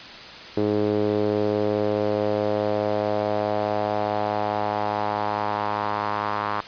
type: tone with band-pass filter sweep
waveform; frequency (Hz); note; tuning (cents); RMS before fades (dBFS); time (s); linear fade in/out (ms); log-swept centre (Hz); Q
sawtooth; 104.7; G#2; +15; -24; 0.57-6.61; 0; 390 to 1100; 2.8
effects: white hiss -39 dBFS RMS until 6.67 s + resampled to 11025 Hz